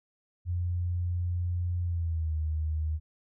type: tone with pitch glide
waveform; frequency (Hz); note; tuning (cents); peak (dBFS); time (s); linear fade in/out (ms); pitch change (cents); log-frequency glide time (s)
sine; 88 to 77.95; F2 to D#2; +14 to +4; -27; 0.45-3; 50; -210; 1.82-2.35
effects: none